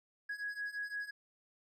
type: beating tone pair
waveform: triangle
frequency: 1661.2 / 1667 Hz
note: G#6 / G#6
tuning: 0 / +6 cents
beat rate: 5.8 Hz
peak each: -39 / -37 dBFS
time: 0.29-1.11 s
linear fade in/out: 10 ms
effects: tanh soft clip ceiling -34 dBFS